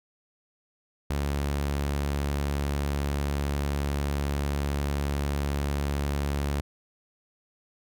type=tone; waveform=sawtooth; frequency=71.2 Hz; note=C#2; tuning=47 cents sharp; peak=-22 dBFS; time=1.1-6.61 s; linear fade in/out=5 ms; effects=none